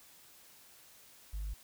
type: tone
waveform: sine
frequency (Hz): 50.8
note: G#1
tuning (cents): -38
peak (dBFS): -34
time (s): 1.33-1.54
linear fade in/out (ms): 10
effects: tanh soft clip ceiling -34 dBFS + white hiss -59 dBFS RMS until 1.63 s